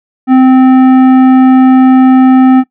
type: tone with tanh clipping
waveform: sine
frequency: 259.4 Hz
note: C4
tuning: 15 cents flat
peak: -3 dBFS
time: 0.27-2.64 s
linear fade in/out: 50 ms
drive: 12 dB
effects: noise-tail reverb RT60 0.1 s tail -19 dB re dry